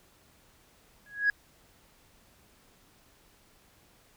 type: tone with exponential growth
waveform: sine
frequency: 1661.2 Hz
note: G#6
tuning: in tune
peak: -17 dBFS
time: 1.06-1.3 s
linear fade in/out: 2 ms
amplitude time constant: 52 ms
effects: tanh soft clip ceiling -18 dBFS + pink hiss -62 dBFS RMS until 4.16 s